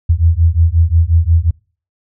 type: beating tone pair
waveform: sine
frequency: 80.5 / 86.1 Hz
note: E2 / F2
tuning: -41 / -24 cents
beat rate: 5.6 Hz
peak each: -11 dBFS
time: 0.09-1.51 s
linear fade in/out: 10 ms
effects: noise-tail reverb RT60 0.4 s tail -26 dB re dry